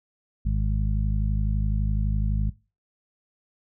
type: harmonic tone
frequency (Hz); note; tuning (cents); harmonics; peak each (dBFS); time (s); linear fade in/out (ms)
51.91; G#1; 0; 1 / 2 / 3 / 4; -22 / -28 / -32 / -34; 0.45-2.5; 10
effects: noise-tail reverb RT60 0.3 s tail -20 dB re dry